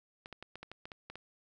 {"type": "clicks", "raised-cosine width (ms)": 0.3, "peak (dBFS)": -29, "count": 10, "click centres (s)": [0.259, 0.327, 0.426, 0.556, 0.63, 0.716, 0.855, 0.918, 1.1, 1.156], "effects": []}